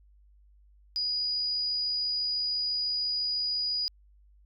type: tone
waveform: sine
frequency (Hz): 4913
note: D#8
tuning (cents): -23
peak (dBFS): -27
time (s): 0.96-3.88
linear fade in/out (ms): 0
effects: added 50 Hz sine -56 dBFS peak until 4.45 s